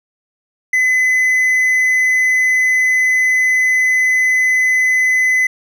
triangle tone, 2021 Hz, B6, 39 cents sharp, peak -9 dBFS, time 0.73-5.47 s, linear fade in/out 5 ms, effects none

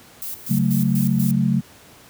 violet noise with tremolo, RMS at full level -30 dBFS, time 0.22-1.31 s, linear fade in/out 0 ms, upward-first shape square, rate 4.1 Hz, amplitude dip 75%
sine chord, F# minor, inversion second, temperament equal, 138.59 / 185 / 220 Hz, C#3 / F#3 / A3, 0 / 0 / 0 cents, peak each -20 dBFS, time 0.49-1.61 s, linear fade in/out 20 ms
effects pink hiss -47 dBFS RMS until 2.09 s + high-pass 80 Hz 12 dB/octave

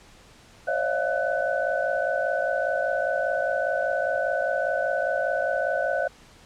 sine tone cluster, 535 / 580 / 645 / 702 / 1498 Hz, C5 / D5 / E5 / F5 / F#6, +38 / -22 / -38 / +9 / +21 cents, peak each -29 dBFS, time 0.67-6.08 s, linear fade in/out 10 ms, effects pink hiss -52 dBFS RMS until 6.45 s + low-pass 8000 Hz 12 dB/octave

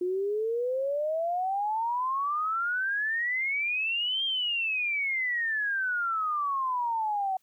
sine exponential two-way sweep, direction up then down, 353.3 to 3221 to 747 Hz, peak -26 dBFS, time 0.01-7.37 s, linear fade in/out 5 ms, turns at 4.24 s, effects white hiss -71 dBFS RMS until 7.42 s

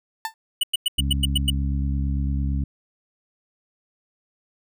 30% pulse tone with exponential decay, 890 Hz, A5, 20 cents sharp, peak -19 dBFS, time 0.25-0.34 s, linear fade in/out 1 ms, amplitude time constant 19 ms
square tone bursts, 2950 Hz, F#7, 6 cents flat, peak -18 dBFS, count 8, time 0.61-1.502 s, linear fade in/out 5 ms, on 24 ms, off 100 ms
harmonic tone, 68.9 Hz, C#2, 10 cents flat, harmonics 1 / 2 / 3 / 4, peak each -22 / -28 / -32 / -34 dBFS, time 0.98-2.64 s, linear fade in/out 5 ms
effects none

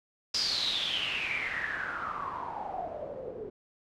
white noise with low-pass filter sweep, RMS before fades -34 dBFS, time 0.34-3.5 s, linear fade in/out 5 ms, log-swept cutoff 5100 to 410 Hz, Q 9.6, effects none

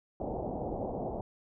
white low-pass noise, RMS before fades -36 dBFS, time 0.2-1.21 s, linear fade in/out 2 ms, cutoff 780 Hz, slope 48 dB/octave, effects none

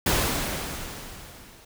pink noise with level ramp, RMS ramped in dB -21 to -51 dBFS, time 0.06-1.65 s, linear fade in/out 5 ms, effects none

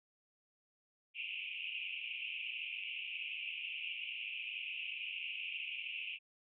white band-pass noise, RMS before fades -43 dBFS, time 1.14-6.19 s, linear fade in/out 50 ms, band 2400 to 2900 Hz, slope 96 dB/octave, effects none

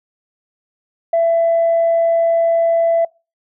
sine tone, 668 Hz, E5, 23 cents sharp, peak -10 dBFS, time 1.13-3.05 s, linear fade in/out 5 ms, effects noise-tail reverb RT60 0.3 s tail -26 dB re dry + tanh soft clip ceiling -8 dBFS

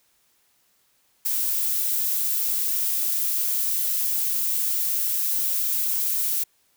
violet noise, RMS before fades -24 dBFS, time 1.25-6.44 s, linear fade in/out 10 ms, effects white hiss -65 dBFS RMS until 6.76 s

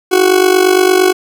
40% pulse tone with amplitude modulation, 370 Hz, F#4, in tune, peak -3 dBFS, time 0.11-1.13 s, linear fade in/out 20 ms, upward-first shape sine, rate 48.7 Hz, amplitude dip 75%, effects none

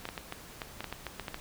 clicks, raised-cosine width 0.3 ms, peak -20 dBFS, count 12, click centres 0.054 / 0.089 / 0.178 / 0.324 / 0.618 / 0.806 / 0.843 / 0.926 / 1.067 / 1.197 / 1.282 / 1.344 s, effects pink hiss -49 dBFS RMS until 1.4 s

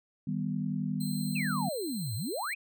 sine chord, Eb augmented, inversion none, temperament equal, 155.56 / 196 / 246.9 Hz, Eb3 / G3 / B3, 0 / 0 / 0 cents, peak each -34 / -33 / -35 dBFS, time 0.27-1.69 s, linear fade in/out 5 ms
10% pulse tone, 4112 Hz, C8, 31 cents flat, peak -33 dBFS, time 1-2.54 s, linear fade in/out 10 ms
sine exponential two-way sweep, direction down then up, 2767 to 98.4 to 2656 Hz, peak -32 dBFS, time 1.35-2.55 s, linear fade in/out 10 ms, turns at 2.15 s
effects none

